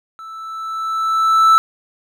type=tone with level ramp; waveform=triangle; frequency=1318.5 Hz; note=E6; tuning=in tune; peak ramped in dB=-30 to -4 dBFS; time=0.19-1.58 s; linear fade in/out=0 ms; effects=none